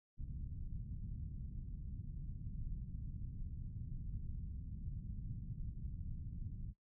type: low-pass noise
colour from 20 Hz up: pink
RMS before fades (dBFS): -45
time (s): 0.17-6.74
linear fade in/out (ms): 50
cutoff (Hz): 170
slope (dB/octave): 24
effects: noise-tail reverb RT60 0.1 s tail -17 dB re dry